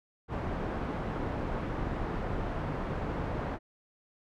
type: low-pass noise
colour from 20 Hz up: pink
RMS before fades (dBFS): -34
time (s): 0.28-3.59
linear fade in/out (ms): 50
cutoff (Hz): 1200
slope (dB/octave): 12
effects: none